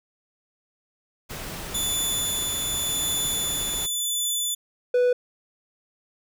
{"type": "noise", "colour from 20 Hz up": "pink", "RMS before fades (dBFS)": -35, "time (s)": [1.29, 3.87], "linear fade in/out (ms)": 20}
{"type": "tone with tremolo", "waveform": "15% pulse", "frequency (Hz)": 3488, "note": "A7", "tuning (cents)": -16, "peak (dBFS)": -16, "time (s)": [1.74, 4.55], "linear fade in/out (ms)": 10, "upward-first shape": "triangle", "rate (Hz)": 0.89, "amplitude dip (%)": 30}
{"type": "tone", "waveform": "triangle", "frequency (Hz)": 493.9, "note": "B4", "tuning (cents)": 0, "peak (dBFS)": -15, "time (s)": [4.94, 5.13], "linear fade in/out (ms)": 5}
{"effects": []}